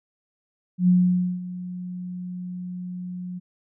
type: tone with ADSR envelope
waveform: sine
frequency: 180.2 Hz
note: F#3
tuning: 45 cents flat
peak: -13 dBFS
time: 0.78-3.4 s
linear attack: 100 ms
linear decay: 520 ms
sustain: -17 dB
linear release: 24 ms
effects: none